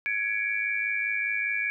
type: tone cluster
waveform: sine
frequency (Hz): 1671 / 2252 / 2357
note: G#6 / C#7 / D7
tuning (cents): +10 / +27 / +6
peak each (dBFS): -31 / -30 / -29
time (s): 0.06-1.7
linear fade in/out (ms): 0
effects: none